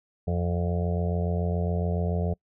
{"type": "harmonic tone with a mistuned harmonic", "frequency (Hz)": 87.1, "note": "F2", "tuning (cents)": -4, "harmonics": [1, 2, 4, 5, 6, 7, 8, 9], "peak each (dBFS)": [-26, -29, -43, -34, -40, -37, -39, -47], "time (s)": [0.27, 2.34], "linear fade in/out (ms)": 10, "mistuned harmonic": 9, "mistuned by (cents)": -38, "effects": ["noise-tail reverb RT60 0.1 s tail -26 dB re dry"]}